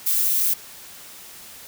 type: noise with amplitude modulation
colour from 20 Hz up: violet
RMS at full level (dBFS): -18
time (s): 0.06-0.54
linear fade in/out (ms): 10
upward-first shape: sine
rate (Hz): 183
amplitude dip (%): 50
effects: white hiss -42 dBFS RMS until 1.67 s